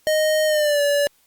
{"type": "tone with pitch glide", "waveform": "square", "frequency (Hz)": [620, 575.1], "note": ["D#5", "D5"], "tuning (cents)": [-6, -36], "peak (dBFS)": -17, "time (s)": [0.07, 1.07], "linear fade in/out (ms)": 0, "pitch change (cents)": -130, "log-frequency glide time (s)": [0.46, 0.82], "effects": ["white hiss -60 dBFS RMS until 1.26 s", "Opus 48 kbps"]}